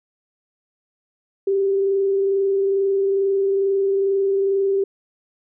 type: tone with frequency modulation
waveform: sine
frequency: 392 Hz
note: G4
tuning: in tune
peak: -16 dBFS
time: 1.47-4.84 s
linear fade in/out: 5 ms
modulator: 22.3 Hz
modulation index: 0.23
effects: none